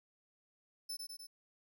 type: tone with echo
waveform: sawtooth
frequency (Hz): 5274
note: E8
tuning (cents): 0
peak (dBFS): -37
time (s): 0.89-0.97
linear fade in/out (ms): 10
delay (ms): 100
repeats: 3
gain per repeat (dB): -3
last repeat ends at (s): 1.27
effects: none